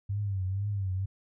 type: tone with vibrato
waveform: sine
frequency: 98 Hz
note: G2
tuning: in tune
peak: -28 dBFS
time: 0.09-1.06 s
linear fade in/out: 10 ms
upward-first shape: triangle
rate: 2.1 Hz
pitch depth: 110 cents each way
effects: none